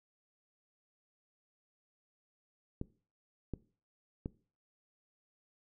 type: clicks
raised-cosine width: 3 ms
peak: -24 dBFS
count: 3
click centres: 2.814 / 3.537 / 4.259 s
effects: noise-tail reverb RT60 0.4 s tail -20 dB re dry